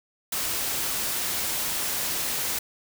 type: noise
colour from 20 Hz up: white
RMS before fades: -28 dBFS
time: 0.32-2.59 s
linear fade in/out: 5 ms
effects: none